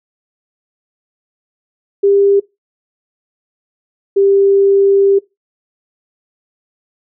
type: tone pair in turn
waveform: sine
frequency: 399.1 / 395.2 Hz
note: G4 / G4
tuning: +31 / +14 cents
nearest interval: unison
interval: 17 cents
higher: first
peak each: -7 dBFS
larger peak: neither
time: 2.03-2.4 / 4.16-5.19 s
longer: second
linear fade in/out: 10 ms
effects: noise-tail reverb RT60 0.2 s tail -21 dB re dry